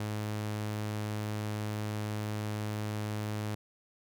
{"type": "tone", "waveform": "sawtooth", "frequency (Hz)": 106, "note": "G#2", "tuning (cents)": 36, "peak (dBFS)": -29, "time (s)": [0, 3.55], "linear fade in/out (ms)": 5, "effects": []}